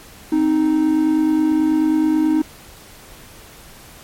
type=tone pair together; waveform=triangle; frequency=261.8 / 311.1 Hz; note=C4 / D#4; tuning=+1 / 0 cents; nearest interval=minor third; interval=299 cents; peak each=-19 / -12 dBFS; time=0.32-2.42 s; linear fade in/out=5 ms; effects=pink hiss -42 dBFS RMS until 4.03 s + MP3 64 kbps